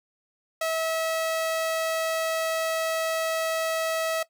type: tone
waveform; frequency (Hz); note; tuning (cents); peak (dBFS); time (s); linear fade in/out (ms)
sawtooth; 647; E5; -32; -21; 0.61-4.23; 5
effects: noise-tail reverb RT60 0.1 s tail -17 dB re dry